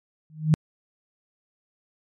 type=tone with exponential growth; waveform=sine; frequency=155.56 Hz; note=D#3; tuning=in tune; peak=-11 dBFS; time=0.3-0.54 s; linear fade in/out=0 ms; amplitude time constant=52 ms; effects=MP3 48 kbps